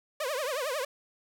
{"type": "tone with vibrato", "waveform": "sawtooth", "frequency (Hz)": 554.4, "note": "C#5", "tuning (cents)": 0, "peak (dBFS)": -26, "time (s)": [0.2, 0.85], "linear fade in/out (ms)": 5, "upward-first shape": "triangle", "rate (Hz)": 11, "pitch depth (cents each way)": 260, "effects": []}